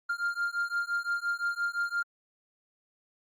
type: beating tone pair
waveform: triangle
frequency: 1396.9 / 1402.7 Hz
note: F6 / F6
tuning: 0 / +7 cents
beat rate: 5.8 Hz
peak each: -30 dBFS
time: 0.09-2.03 s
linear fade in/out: 10 ms
effects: Opus 48 kbps